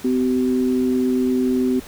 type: tone pair together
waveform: sine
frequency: 254.7 / 382 Hz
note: C4 / G4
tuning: -46 / -45 cents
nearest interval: perfect fifth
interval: 701 cents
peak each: -17 / -22 dBFS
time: 0.04-1.8 s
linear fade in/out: 10 ms
effects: added 66 Hz sine -48 dBFS peak until 1.87 s + pink hiss -40 dBFS RMS until 1.87 s